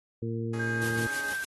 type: harmonic tone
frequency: 114.6 Hz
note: A#2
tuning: 29 cents flat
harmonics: 1 / 2 / 3 / 4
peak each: -32 / -35 / -37 / -38 dBFS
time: 0.22-1.07 s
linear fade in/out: 5 ms
type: chord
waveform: 10% pulse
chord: C# suspended second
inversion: none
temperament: just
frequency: 277.2 / 311.8 / 415.8 Hz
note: C#4 / D#4 / G#4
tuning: 0 / +4 / +2 cents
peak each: -38 / -41 / -36 dBFS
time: 0.53-1.34 s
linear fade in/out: 5 ms
type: tone with pitch glide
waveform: sine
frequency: 1593 to 1569.3 Hz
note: G6 to G6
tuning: +27 to +1 cents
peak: -30 dBFS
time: 0.59-1.44 s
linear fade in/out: 10 ms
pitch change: -26 cents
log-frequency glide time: 0.93-1.21 s
type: noise with tremolo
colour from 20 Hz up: white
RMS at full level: -38 dBFS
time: 0.82-1.45 s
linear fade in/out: 2 ms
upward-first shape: square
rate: 6.5 Hz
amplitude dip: 45%
effects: AAC 32 kbps